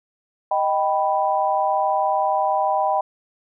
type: chord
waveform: sine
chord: Eb augmented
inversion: none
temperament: equal with one note detuned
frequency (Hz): 622.3 / 781.3 / 987.8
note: Eb5 / G5 / B5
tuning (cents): 0 / -6 / 0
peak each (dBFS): -23 / -20 / -23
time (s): 0.51-3.01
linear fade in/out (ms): 5
effects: none